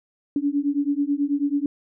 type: beating tone pair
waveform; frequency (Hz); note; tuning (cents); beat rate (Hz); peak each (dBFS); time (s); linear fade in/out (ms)
sine; 281.3 / 290.5; C#4 / D4; +26 / -19; 9.2; -23 / -23; 0.36-1.66; 2
effects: none